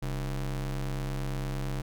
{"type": "ring-modulated tone", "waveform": "square", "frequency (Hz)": 83.2, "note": "E2", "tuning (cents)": 17, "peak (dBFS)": -28, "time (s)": [0.02, 1.82], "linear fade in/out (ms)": 10, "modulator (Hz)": 48.8, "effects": []}